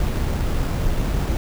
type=noise with sample-and-hold; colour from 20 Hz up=brown; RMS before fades=-21 dBFS; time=0-1.37 s; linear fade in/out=2 ms; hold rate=6300 Hz; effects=none